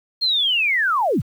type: linear sweep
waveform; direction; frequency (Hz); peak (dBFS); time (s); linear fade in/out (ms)
sine; down; 4279 to 56.7; -16; 0.21-1.22; 20
effects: 8-bit

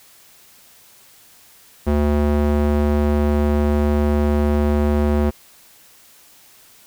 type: tone with band-pass filter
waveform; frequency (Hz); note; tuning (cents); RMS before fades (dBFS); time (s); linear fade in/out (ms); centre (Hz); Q
square; 73.42; D2; 0; -17; 1.86-5.31; 20; 320; 0.57
effects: white hiss -49 dBFS RMS until 6.86 s

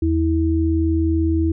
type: tone pair together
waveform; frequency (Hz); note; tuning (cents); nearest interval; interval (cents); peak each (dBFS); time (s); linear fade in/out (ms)
sine; 81.22 / 324.9; E2 / E4; -25 / -25; 2 octaves; 2400; -18; 0.02-1.52; 5
effects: none

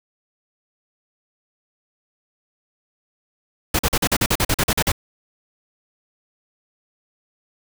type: noise bursts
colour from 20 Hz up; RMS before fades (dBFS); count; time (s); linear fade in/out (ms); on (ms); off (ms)
pink; -18; 13; 3.74-4.919; 5; 51; 43
effects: none

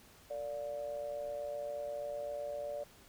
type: tone with amplitude modulation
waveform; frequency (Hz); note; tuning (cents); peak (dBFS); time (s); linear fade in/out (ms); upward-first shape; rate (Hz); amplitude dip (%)
sine; 582; D5; -16; -34; 0.3-2.84; 10; sine; 128; 70
effects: pink hiss -60 dBFS RMS until 3.08 s

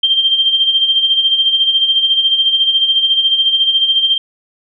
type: tone with tremolo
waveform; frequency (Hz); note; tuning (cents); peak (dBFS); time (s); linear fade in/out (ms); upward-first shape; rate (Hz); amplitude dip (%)
sine; 3164; G7; +15; -7; 0.03-4.18; 5; sine; 14; 60
effects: none

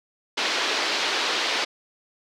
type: band-pass noise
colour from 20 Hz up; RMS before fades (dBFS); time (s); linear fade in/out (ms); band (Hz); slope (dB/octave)
white; -25; 0.37-1.65; 10; 290 to 4600; 24
effects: none

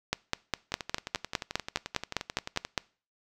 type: two click trains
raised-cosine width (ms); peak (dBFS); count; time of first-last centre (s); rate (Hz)
0.2; -9 / -17; 14 / 23; 0.13-2.778 / 0.72-2.65; 4.91 / 11.4
effects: noise-tail reverb RT60 0.4 s tail -23 dB re dry

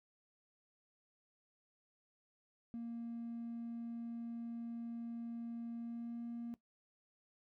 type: tone with pitch glide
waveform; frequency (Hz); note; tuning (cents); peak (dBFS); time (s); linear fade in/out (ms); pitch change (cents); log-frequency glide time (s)
triangle; 233.1 to 235.1; A#3 to A#3; 0 to +15; -38; 2.74-6.54; 0; +15; 5.76-6.24
effects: noise-tail reverb RT60 0.1 s tail -18 dB re dry + tanh soft clip ceiling -38 dBFS

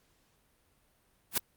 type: noise with exponential growth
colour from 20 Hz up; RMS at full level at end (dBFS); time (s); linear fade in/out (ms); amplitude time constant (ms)
white; -21; 1.31-1.38; 5; 15
effects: pink hiss -70 dBFS RMS until 1.56 s + Opus 48 kbps

